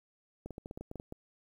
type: clicks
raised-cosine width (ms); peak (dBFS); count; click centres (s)
2; -29; 11; 0.46 / 0.507 / 0.581 / 0.659 / 0.711 / 0.775 / 0.81 / 0.914 / 0.957 / 0.999 / 1.124
effects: 10-bit